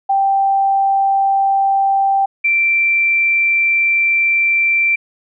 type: tone pair in turn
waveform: sine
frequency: 784 / 2349 Hz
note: G5 / D7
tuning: 0 / 0 cents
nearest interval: octave + perfect fifth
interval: 1900 cents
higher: second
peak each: -11 dBFS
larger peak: neither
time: 0.09-2.26 / 2.44-4.96 s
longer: second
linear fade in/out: 10 ms
effects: none